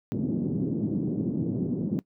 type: band-pass noise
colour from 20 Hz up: pink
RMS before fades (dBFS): -28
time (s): 0.12-1.99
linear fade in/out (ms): 0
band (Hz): 150 to 320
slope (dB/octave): 24
effects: noise-tail reverb RT60 0.1 s tail -19 dB re dry